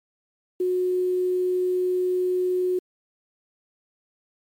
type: tone with quantisation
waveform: sine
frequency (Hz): 364.8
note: F#4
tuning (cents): -24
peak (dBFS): -20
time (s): 0.6-2.79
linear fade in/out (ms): 5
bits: 8
effects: MP3 64 kbps